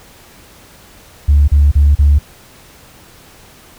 sine tone bursts, 72.2 Hz, D2, 29 cents flat, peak -4 dBFS, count 4, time 1.28-2.188 s, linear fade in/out 10 ms, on 200 ms, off 36 ms, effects tanh soft clip ceiling -2 dBFS + pink hiss -42 dBFS RMS until 3.78 s

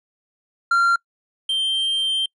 triangle tone pair in turn, 1381 / 3151 Hz, F6 / G7, -20 / +8 cents, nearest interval octave + major second, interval 1428 cents, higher second, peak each -12 / -17 dBFS, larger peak first, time 0.71-0.96 / 1.49-2.26 s, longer second, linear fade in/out 5 ms, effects noise-tail reverb RT60 0.1 s tail -26 dB re dry + resampled to 24000 Hz

